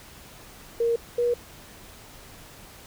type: tone pair in turn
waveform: sine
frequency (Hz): 466.2 / 480.7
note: A#4 / B4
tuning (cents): 0 / -47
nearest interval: minor second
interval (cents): 53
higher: second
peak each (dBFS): -20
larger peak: neither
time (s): 0.8-0.96 / 1.18-1.34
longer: neither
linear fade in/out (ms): 5
effects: pink hiss -47 dBFS RMS until 2.86 s